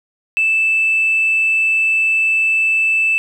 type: tone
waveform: sine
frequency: 2637 Hz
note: E7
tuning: in tune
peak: -11 dBFS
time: 0.37-3.18 s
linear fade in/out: 0 ms
effects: tanh soft clip ceiling -8 dBFS + 8-bit